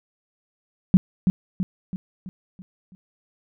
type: tone with echo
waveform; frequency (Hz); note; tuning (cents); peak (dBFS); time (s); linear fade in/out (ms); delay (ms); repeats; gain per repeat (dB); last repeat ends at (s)
sine; 185.4; F#3; +4; -8; 0.94-0.97; 0; 330; 6; -6; 2.95
effects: none